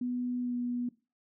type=tone with pitch glide; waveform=sine; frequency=246.9 to 243.8 Hz; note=B3 to B3; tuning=0 to -22 cents; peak=-30 dBFS; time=0.01-0.89 s; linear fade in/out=5 ms; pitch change=-22 cents; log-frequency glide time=0.41-0.55 s; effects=noise-tail reverb RT60 0.3 s tail -19 dB re dry